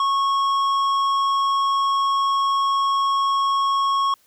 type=tone with tanh clipping; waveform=sine; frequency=1099 Hz; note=C#6; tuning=15 cents flat; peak=-19 dBFS; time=0-4.14 s; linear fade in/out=2 ms; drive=10 dB; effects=white hiss -59 dBFS RMS until 4.26 s